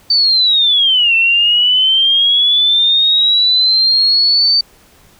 sine linear two-way sweep, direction down then up, 4596 to 2676 to 4596 Hz, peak -8 dBFS, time 0.1-4.61 s, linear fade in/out 5 ms, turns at 1.15 s, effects pink hiss -47 dBFS RMS until 5.19 s

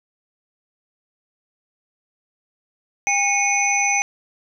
sine tone cluster, 806 / 2192 / 2471 / 6080 Hz, G5 / C#7 / D#7 / F#8, +48 / -20 / -13 / +46 cents, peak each -22 dBFS, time 3.07-4.02 s, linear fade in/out 0 ms, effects none

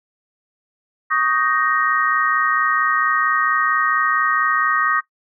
sine chord, Eb dominant seventh, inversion third, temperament just, 1120.1 / 1244.5 / 1555.6 / 1866.8 Hz, Db6 / Eb6 / G6 / Bb6, +18 / 0 / -14 / +2 cents, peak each -22 / -19 / -25 / -21 dBFS, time 1.1-5.01 s, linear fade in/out 20 ms, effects noise-tail reverb RT60 0.1 s tail -17 dB re dry

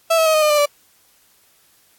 35% pulse tone with pitch steps, 659 / 645.4 / 632.2 / 619.1 / 606.4 / 593.9 / 581.7 Hz, E5 / E5 / D#5 / D#5 / D#5 / D5 / D5, -1 / -37 / +27 / -9 / -45 / +19 / -17 cents, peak -11 dBFS, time 0.1-0.66 s, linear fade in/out 10 ms, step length 80 ms, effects white hiss -56 dBFS RMS until 1.98 s + AAC 64 kbps

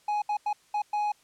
triangle tone bursts at uneven times, 835 Hz, G#5, 9 cents sharp, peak -23 dBFS, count 5, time 0.08-0.22 / 0.29-0.37 / 0.46-0.53 / 0.74-0.82 / 0.93-1.12 s, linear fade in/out 5 ms, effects white hiss -62 dBFS RMS until 1.23 s + low-pass 9000 Hz 12 dB/octave

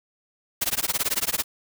white noise with tremolo, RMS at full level -22 dBFS, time 0.61-1.44 s, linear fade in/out 10 ms, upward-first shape sine, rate 18 Hz, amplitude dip 100%, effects none

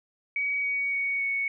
sine tone with pitch steps, 2263 / 2249 / 2234 / 2220 Hz, C#7 / C#7 / C#7 / C#7, +35 / +24 / +13 / +2 cents, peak -25 dBFS, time 0.36-1.48 s, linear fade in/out 2 ms, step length 280 ms, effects none

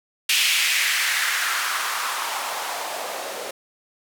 blue noise with band-pass filter sweep, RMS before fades -24 dBFS, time 0.29-3.51 s, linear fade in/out 5 ms, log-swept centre 2800 to 500 Hz, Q 2.3, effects none

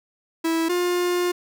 45% pulse tone pair in turn, 327.5 / 355 Hz, E4 / F4, -11 / +28 cents, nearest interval minor second, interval 139 cents, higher second, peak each -20 dBFS, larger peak neither, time 0.44-0.69 / 0.69-1.32 s, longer second, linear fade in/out 10 ms, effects none

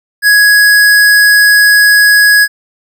square tone, 1668 Hz, G#6, 7 cents sharp, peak -4 dBFS, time 0.22-2.48 s, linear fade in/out 50 ms, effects none

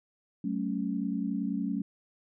sine chord, F# minor, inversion none, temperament equal with one note detuned, 189.32 / 220 / 277.2 Hz, F#3 / A3 / C#4, +40 / 0 / 0 cents, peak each -33 dBFS, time 0.44-1.82 s, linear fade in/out 5 ms, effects none

